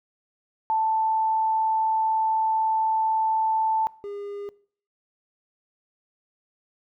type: tone pair in turn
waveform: sine / triangle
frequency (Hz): 882 / 405.8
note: A5 / G#4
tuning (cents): +4 / -40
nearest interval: octave + minor second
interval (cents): 1344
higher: first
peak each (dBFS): -20 / -30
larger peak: first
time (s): 0.7-3.87 / 4.04-4.49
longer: first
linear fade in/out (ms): 0
effects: noise-tail reverb RT60 0.5 s tail -21 dB re dry